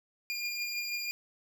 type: beating tone pair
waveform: 25% pulse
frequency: 2410 / 2416.2 Hz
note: D7 / D7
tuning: +44 / +49 cents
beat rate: 6.2 Hz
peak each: -30 / -38 dBFS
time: 0.3-1.11 s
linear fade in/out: 0 ms
effects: none